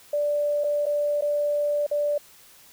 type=tone with dropouts; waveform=sine; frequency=586 Hz; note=D5; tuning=4 cents flat; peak=-21 dBFS; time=0.13-2.18 s; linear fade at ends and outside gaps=5 ms; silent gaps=0.639-0.642 / 0.857-0.864 / 1.211-1.221 / 1.866-1.912 s; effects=white hiss -52 dBFS RMS until 2.72 s